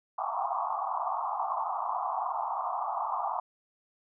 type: band-pass noise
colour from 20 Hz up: pink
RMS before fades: -32 dBFS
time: 0.18-3.4 s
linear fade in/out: 5 ms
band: 690 to 1200 Hz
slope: 96 dB/octave
effects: none